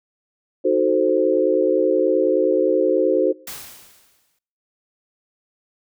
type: chord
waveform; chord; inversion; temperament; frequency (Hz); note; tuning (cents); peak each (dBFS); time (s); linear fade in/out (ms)
sine; D# diminished seventh; none; equal; 311.1 / 370 / 440 / 523.3; D#4 / F#4 / A4 / C5; 0 / 0 / 0 / 0; -23 / -19 / -21 / -19; 0.64-3.33; 20
type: noise with exponential decay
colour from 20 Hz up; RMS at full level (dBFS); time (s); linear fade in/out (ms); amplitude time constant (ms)
white; -31; 3.47-4.39; 5; 200
effects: noise-tail reverb RT60 0.7 s tail -23 dB re dry